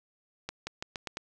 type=accelerating click train; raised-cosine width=0.2 ms; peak=-18 dBFS; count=6; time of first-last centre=0.49-1.171 s; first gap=180 ms; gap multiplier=0.86; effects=none